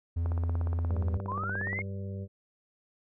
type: tone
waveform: triangle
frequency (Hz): 84.2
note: E2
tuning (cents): +37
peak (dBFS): -25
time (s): 0.16-1.18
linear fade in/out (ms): 10
type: click train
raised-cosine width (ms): 1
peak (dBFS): -25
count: 27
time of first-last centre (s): 0.26-1.789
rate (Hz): 17
type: harmonic tone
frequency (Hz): 97.7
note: G2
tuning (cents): -5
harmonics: 1 / 2 / 4 / 5 / 6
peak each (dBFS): -35 / -41 / -47 / -49 / -51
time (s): 0.88-2.28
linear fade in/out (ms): 50
type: linear sweep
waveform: sine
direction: up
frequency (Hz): 960 to 2179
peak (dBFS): -32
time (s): 1.28-1.82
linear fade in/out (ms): 5
effects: none